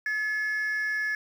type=tone pair together; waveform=sine; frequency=1713 / 2158 Hz; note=A6 / C#7; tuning=-47 / -47 cents; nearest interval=major third; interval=400 cents; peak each=-24 / -34 dBFS; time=0.06-1.15 s; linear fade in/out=2 ms; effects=tanh soft clip ceiling -24 dBFS + 9-bit